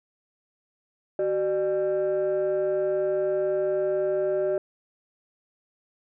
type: tone pair together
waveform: sine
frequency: 378 / 600 Hz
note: F#4 / D5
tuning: +37 / +37 cents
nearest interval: minor sixth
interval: 800 cents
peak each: -23 dBFS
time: 1.19-4.58 s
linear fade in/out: 2 ms
effects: tanh soft clip ceiling -19 dBFS